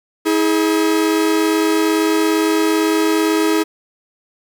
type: tone pair together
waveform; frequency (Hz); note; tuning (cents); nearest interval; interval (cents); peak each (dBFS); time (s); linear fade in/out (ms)
45% pulse; 321.6 / 419.3; E4 / G#4; -43 / +17; perfect fourth; 460; -15 / -18; 0.25-3.64; 20
effects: 8-bit